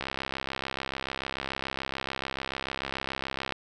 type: click train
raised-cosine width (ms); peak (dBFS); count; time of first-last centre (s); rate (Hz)
0.3; -15; 236; 0.01-3.523; 66.9
effects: none